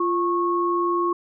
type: tone pair together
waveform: sine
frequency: 347.5 / 1096.9 Hz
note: F4 / C#6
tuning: -9 / -19 cents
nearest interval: octave + minor sixth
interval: 1990 cents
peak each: -22 dBFS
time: 0-1.13 s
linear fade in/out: 5 ms
effects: none